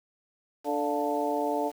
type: harmonic tone with a mistuned harmonic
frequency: 146.9 Hz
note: D3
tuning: 1 cent sharp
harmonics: 2 / 3 / 4 / 5 / 6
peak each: -32 / -32 / -32 / -32 / -32 dBFS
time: 0.64-1.72 s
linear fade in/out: 50 ms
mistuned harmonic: 5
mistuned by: -72 cents
effects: 8-bit